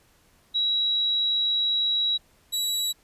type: tone pair in turn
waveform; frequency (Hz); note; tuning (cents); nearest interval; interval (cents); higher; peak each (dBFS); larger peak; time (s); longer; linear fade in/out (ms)
sine / sawtooth; 3878 / 3903; B7 / B7; -32 / -21; unison; 11; second; -21; neither; 0.54-2.18 / 2.52-2.93; first; 20
effects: pink hiss -61 dBFS RMS until 3.03 s + resampled to 32000 Hz